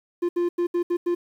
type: tone bursts at uneven times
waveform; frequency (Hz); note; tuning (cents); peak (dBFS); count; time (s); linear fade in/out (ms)
triangle; 348.7; F4; -3; -18; 6; 0.22-0.29 / 0.36-0.49 / 0.58-0.67 / 0.74-0.83 / 0.9-0.97 / 1.06-1.15; 10
effects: 9-bit